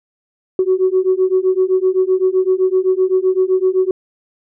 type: beating tone pair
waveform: sine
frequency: 370 / 377.8 Hz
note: F#4 / F#4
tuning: 0 / +36 cents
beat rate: 7.8 Hz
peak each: -14 dBFS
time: 0.59-3.91 s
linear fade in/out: 2 ms
effects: tanh soft clip ceiling -5 dBFS